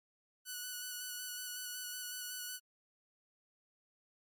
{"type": "tone with vibrato", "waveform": "5% pulse", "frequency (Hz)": 1480, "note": "F#6", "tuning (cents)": 0, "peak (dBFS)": -30, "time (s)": [0.45, 2.6], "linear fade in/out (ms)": 50, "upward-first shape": "square", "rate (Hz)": 5.4, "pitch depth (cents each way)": 14, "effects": ["MP3 64 kbps"]}